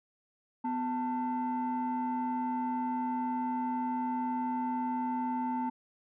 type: tone pair together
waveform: sine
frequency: 250.1 / 889 Hz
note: B3 / A5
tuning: +22 / +18 cents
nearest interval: octave + minor seventh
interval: 2196 cents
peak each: -31 / -31 dBFS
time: 0.64-5.7 s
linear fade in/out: 10 ms
effects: tanh soft clip ceiling -26 dBFS